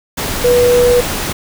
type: tone in noise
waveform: sine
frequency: 488.2 Hz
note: B4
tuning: 20 cents flat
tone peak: -7 dBFS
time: 0.44-1.01 s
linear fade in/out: 10 ms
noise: pink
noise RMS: -19 dBFS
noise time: 0.17-1.33 s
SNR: +9 dB
effects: none